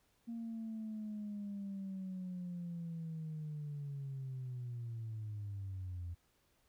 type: linear sweep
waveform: sine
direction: down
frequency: 233.1 to 84.7 Hz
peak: -39 dBFS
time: 0.27-6.15 s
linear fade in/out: 20 ms
effects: tanh soft clip ceiling -37 dBFS + pink hiss -75 dBFS RMS until 6.68 s